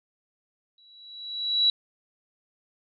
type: tone with exponential growth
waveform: sine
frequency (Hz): 3915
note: B7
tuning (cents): -16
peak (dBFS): -16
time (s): 0.78-1.7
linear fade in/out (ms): 2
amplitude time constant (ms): 200
effects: none